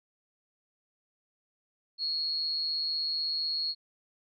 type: tone with amplitude modulation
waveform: sine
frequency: 4311 Hz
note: C#8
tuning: 49 cents flat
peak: -26 dBFS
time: 1.98-3.75 s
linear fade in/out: 50 ms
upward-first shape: sine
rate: 156 Hz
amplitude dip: 55%
effects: none